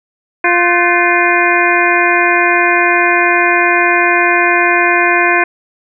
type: harmonic tone with a mistuned harmonic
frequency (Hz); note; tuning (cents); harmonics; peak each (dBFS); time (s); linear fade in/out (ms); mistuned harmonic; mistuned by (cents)
349.6; F4; +2; 1 / 2 / 3 / 4 / 5 / 6 / 7; -16 / -16 / -16 / -16 / -16 / -16 / -16; 0.44-5.44; 5; 4; +150
effects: none